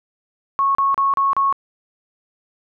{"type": "tone bursts", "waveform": "sine", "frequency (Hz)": 1100, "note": "C#6", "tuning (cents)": -14, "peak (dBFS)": -14, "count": 5, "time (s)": [0.59, 1.526], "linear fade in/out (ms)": 0, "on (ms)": 160, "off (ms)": 34, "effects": []}